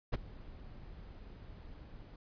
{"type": "noise with ADSR envelope", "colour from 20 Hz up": "brown", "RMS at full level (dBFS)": -27, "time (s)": [0.12, 2.16], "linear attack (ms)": 21, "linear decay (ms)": 19, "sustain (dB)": -23, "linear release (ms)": 3, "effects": ["resampled to 11025 Hz"]}